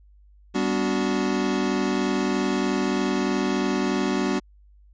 square chord, G major seventh, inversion none, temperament equal with one note detuned, 196 / 246.9 / 290.1 / 370 Hz, G3 / B3 / D4 / F#4, 0 / 0 / -21 / 0 cents, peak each -28 dBFS, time 0.54-4.4 s, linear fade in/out 20 ms, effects added 50 Hz sine -50 dBFS peak until 4.93 s + resampled to 16000 Hz

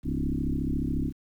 sine tone with frequency modulation, 155.56 Hz, D#3, in tune, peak -25 dBFS, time 0.03-1.13 s, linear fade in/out 50 ms, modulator 34.1 Hz, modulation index 4.5, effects 10-bit

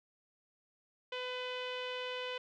sawtooth tone with low-pass filter, 502 Hz, B4, 28 cents sharp, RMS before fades -40 dBFS, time 1.12-2.38 s, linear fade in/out 5 ms, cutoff 3100 Hz, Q 3.7, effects none

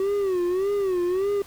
triangle tone with vibrato, 378.3 Hz, F#4, 38 cents sharp, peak -19 dBFS, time 0-1.42 s, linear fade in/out 2 ms, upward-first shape sine, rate 1.7 Hz, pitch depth 130 cents each way, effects pink hiss -47 dBFS RMS until 1.46 s

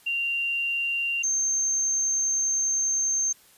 sine tone pair in turn, 2772 / 6335 Hz, F7 / G8, -14 / +17 cents, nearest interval octave + major second, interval 1431 cents, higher second, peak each -24 / -22 dBFS, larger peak second, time 0.06-1.23 / 1.23-3.33 s, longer second, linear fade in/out 10 ms, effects white hiss -56 dBFS RMS until 3.57 s + resampled to 32000 Hz

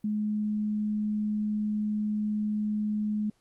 sine tone, 211.3 Hz, G#3, 30 cents sharp, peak -26 dBFS, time 0.04-3.3 s, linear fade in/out 5 ms, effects pink hiss -71 dBFS RMS until 3.4 s + Opus 32 kbps

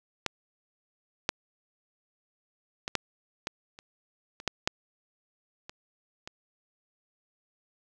clicks, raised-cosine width 0.2 ms, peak -10 / -7 / -15 / -8 / -14 / -29 / -25 / -9 / -7 / -24 / -22 dBFS, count 11, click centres 0.263 / 1.291 / 2.879 / 2.953 / 3.471 / 3.789 / 4.401 / 4.477 / 4.675 / 5.695 / 6.275 s, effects none

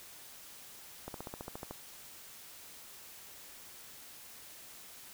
slowing click train, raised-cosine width 1 ms, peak -27 dBFS, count 10, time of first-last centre 1.08-1.71 s, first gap 62 ms, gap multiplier 1.03, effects white hiss -52 dBFS RMS until 5.13 s

